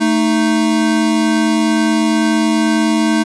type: tone pair together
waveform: square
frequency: 221.9 / 311.1 Hz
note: A3 / D#4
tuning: +15 / 0 cents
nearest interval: tritone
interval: 585 cents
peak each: -15 dBFS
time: 0-3.24 s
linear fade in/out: 20 ms
effects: resampled to 22050 Hz